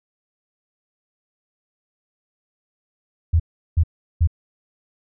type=tone bursts; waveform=sine; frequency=82.41 Hz; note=E2; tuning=in tune; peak=-12 dBFS; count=3; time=3.33-4.274 s; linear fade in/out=10 ms; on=68 ms; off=370 ms; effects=none